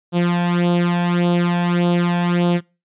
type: tone with flanger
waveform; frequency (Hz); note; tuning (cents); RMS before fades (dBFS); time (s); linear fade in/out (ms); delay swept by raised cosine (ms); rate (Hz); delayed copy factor
sawtooth; 174.6; F3; 0; -17; 0.12-2.61; 50; 0.24 to 1.21; 1.7; +0.75
effects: noise-tail reverb RT60 0.3 s tail -25 dB re dry + resampled to 8000 Hz